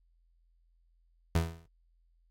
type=tone with exponential decay; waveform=30% pulse; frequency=82.8 Hz; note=E2; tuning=8 cents sharp; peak=-20 dBFS; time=1.35-1.66 s; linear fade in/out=5 ms; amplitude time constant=67 ms; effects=added 42 Hz sine -65 dBFS peak until 2.3 s + AAC 48 kbps